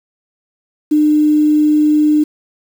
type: tone with quantisation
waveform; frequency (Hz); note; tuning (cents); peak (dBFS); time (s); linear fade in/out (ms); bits
sine; 301.9; D4; +48; -8; 0.91-2.24; 10; 6
effects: none